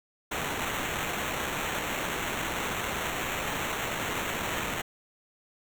white noise with sample-and-hold, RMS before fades -32 dBFS, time 0.31-4.82 s, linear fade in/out 10 ms, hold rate 4900 Hz, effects none

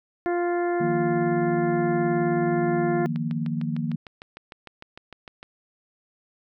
harmonic tone, 349.2 Hz, F4, in tune, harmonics 1 / 2 / 3 / 4 / 5 / 6, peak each -23 / -28 / -38 / -37 / -37 / -44 dBFS, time 0.26-3.06 s, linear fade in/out 0 ms
sine chord, Eb suspended second, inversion none, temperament equal, 155.56 / 174.61 / 233.1 Hz, Eb3 / F3 / Bb3, 0 / 0 / 0 cents, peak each -28 / -31 / -28 dBFS, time 0.8-3.96 s, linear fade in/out 10 ms
click train, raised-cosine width 0.3 ms, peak -24 dBFS, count 16, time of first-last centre 3.16-5.429 s, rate 6.61 Hz
effects none

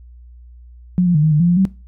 sine tone with pitch steps, 180.3 / 175.7 / 149.8 / 156.1 / 149.7 / 172.8 / 175.3 / 190.8 Hz, F#3 / F3 / D3 / D#3 / D3 / F3 / F3 / G3, -45 / +11 / +35 / +6 / +33 / -18 / +7 / -47 cents, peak -10 dBFS, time 0.98-1.652 s, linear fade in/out 0 ms, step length 84 ms, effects noise-tail reverb RT60 0.3 s tail -20 dB re dry + added 60 Hz sine -38 dBFS peak until 1.87 s

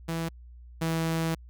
sawtooth tone pair in turn, 164.81 / 163.2 Hz, E3 / E3, 0 / -17 cents, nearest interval unison, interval 17 cents, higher first, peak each -25 / -22 dBFS, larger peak second, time 0.08-0.29 / 0.81-1.35 s, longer second, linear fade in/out 10 ms, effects added 60 Hz sine -45 dBFS peak until 1.49 s

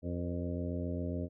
harmonic tone with a mistuned harmonic, 87.31 Hz, F2, in tune, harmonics 1 / 2 / 3 / 4 / 5 / 6 / 7, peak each -37 / -40 / -39 / -45 / -46 / -46 / -45 dBFS, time 0.02-1.29 s, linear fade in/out 50 ms, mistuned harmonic 5, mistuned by +56 cents, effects none

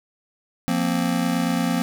square chord, F suspended fourth, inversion none, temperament just, 174.61 / 232.8 / 261.9 Hz, F3 / Bb3 / C4, 0 / -2 / +2 cents, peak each -25 dBFS, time 0.68-1.82 s, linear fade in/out 0 ms, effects 7-bit

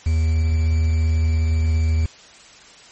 triangle tone with quantisation, 80.1 Hz, E2, 49 cents flat, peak -13 dBFS, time 0.06-2.06 s, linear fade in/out 5 ms, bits 6, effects white hiss -45 dBFS RMS until 2.91 s + MP3 32 kbps

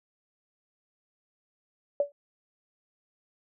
sine tone with exponential decay, 573 Hz, D5, 43 cents flat, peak -18 dBFS, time 2-2.12 s, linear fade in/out 2 ms, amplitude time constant 24 ms, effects none

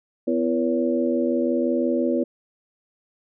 sine tone cluster, 251.2 / 337 / 481.2 / 562 Hz, B3 / E4 / B4 / C#5, +30 / +38 / -45 / +24 cents, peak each -23 / -24 / -27 / -26 dBFS, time 0.27-2.24 s, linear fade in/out 10 ms, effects none

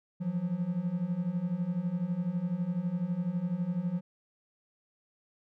triangle beating tone pair, 168.7 / 180.7 Hz, E3 / F#3, +40 / -41 cents, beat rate 12 Hz, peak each -32 / -29 dBFS, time 0.2-4.01 s, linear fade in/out 20 ms, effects none

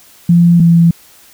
sine tone pair in turn, 171.8 / 168.56 Hz, F3 / E3, -28 / +39 cents, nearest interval unison, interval 33 cents, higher first, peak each -4 dBFS, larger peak neither, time 0.29-0.6 / 0.6-0.91 s, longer neither, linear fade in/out 5 ms, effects white hiss -43 dBFS RMS until 1.33 s

